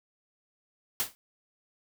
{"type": "noise with exponential decay", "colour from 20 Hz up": "white", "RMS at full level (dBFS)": -25, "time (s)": [1, 1.15], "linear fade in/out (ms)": 0, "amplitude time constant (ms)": 31, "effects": []}